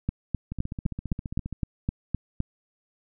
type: two click trains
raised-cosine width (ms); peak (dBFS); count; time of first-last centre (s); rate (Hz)
5; -20 / -13; 16 / 10; 0.52-1.527 / 0.09-2.404; 14.9 / 3.89
effects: none